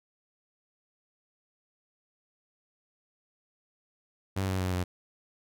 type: tone with pitch steps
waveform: sawtooth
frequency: 96.2 / 94.17 / 92.17 / 90.23 Hz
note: G2 / F#2 / F#2 / F#2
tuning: -32 / +31 / -6 / -43 cents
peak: -24 dBFS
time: 4.36-4.84 s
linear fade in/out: 10 ms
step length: 120 ms
effects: none